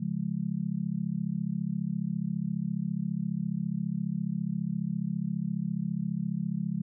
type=chord; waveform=sine; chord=Db major; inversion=none; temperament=just; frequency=138.59 / 173.24 / 207.9 Hz; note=Db3 / F3 / Ab3; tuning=0 / -14 / +2 cents; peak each=-36 / -31 / -33 dBFS; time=0-6.82 s; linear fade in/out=10 ms; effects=none